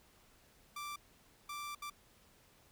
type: tone bursts at uneven times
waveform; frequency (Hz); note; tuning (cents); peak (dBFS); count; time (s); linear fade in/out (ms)
sawtooth; 1174.7; D6; 0; -38; 3; 0.76-0.96 / 1.49-1.75 / 1.82-1.9; 5
effects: pink hiss -66 dBFS RMS until 2.71 s